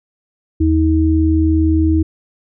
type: tone pair together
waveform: sine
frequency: 80.4 / 317.9 Hz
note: E2 / D#4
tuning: -43 / +37 cents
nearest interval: 2 octaves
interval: 2380 cents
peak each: -13 dBFS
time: 0.6-2.03 s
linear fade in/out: 10 ms
effects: none